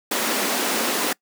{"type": "high-pass noise", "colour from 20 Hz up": "pink", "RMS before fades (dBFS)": -23, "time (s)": [0.11, 1.13], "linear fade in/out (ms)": 5, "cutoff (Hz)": 210, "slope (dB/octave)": 48, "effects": ["noise-tail reverb RT60 0.1 s tail -24 dB re dry"]}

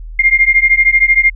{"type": "beating tone pair", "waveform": "sine", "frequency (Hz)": [2111, 2124], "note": ["C7", "C7"], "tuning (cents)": [15, 25], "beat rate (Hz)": 13, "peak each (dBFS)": -10, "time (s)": [0.19, 1.3], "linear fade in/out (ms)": 5, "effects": ["added 40 Hz sine -25 dBFS peak until 1.35 s"]}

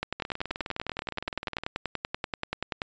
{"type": "two click trains", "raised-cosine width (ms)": 0.3, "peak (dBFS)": [-18, -13], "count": [29, 30], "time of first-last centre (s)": [[0.2, 1.636], [0.03, 2.818]], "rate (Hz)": [19.5, 10.4], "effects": ["resampled to 16000 Hz"]}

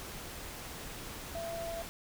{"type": "tone in noise", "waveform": "sine", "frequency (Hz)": 670, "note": "E5", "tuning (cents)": 28, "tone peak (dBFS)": -37, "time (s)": [1.35, 1.82], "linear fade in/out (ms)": 0, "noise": "pink", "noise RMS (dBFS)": -44, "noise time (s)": [0, 1.89], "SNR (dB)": 4, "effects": []}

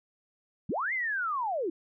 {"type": "linear two-way sweep", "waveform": "sine", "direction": "up then down", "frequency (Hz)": [121.4, 2133, 304.3], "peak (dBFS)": -28, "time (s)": [0.69, 1.7], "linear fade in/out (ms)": 5, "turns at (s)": 0.93, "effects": []}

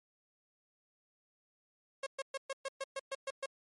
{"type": "tone bursts", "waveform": "sawtooth", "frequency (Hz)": 542, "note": "C#5", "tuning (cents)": -39, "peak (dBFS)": -32, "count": 10, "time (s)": [2.03, 3.46], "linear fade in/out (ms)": 5, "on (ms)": 35, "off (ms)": 120, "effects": ["MP3 48 kbps"]}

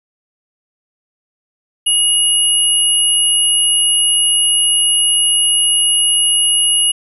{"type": "tone pair together", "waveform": "sine", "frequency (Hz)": [2884, 10889], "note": ["F#7", "F9"], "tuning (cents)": [-45, -45], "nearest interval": "octave + major seventh", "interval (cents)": 2300, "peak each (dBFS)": -13, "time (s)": [1.86, 6.92], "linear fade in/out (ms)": 10, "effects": []}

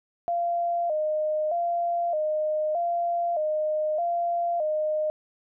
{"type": "tone with vibrato", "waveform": "sine", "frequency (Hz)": 651, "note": "E5", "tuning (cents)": -22, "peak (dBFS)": -23, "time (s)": [0.28, 5.1], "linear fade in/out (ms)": 0, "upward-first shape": "square", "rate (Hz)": 0.81, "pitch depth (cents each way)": 100, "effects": []}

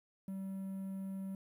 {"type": "tone with quantisation", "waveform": "triangle", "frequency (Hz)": 192.6, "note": "G3", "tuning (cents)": -30, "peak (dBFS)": -37, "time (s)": [0.28, 1.35], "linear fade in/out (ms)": 2, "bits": 11, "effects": []}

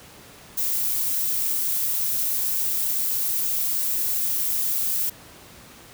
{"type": "noise", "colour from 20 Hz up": "violet", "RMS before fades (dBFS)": -24, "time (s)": [0.57, 5.1], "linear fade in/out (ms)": 10, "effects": ["pink hiss -46 dBFS RMS until 5.93 s", "high-pass 60 Hz 12 dB/octave"]}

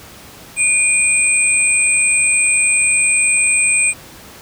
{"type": "tone pair together", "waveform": "sine", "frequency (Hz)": [2429, 8170], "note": ["D#7", "C9"], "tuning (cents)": [-42, -42], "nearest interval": "octave + major sixth", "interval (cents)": 2100, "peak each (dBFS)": -14, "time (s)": [0.56, 3.94], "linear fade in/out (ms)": 50, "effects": ["pink hiss -38 dBFS RMS until 4.41 s", "high-pass 60 Hz 12 dB/octave"]}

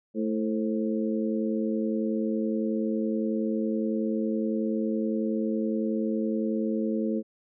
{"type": "harmonic tone with a mistuned harmonic", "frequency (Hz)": 110, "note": "A2", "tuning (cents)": 0, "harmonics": [2, 3, 4, 5], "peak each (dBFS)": [-27, -31, -33, -35], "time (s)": [0.14, 7.23], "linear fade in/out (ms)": 50, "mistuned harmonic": 5, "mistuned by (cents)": -59, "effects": []}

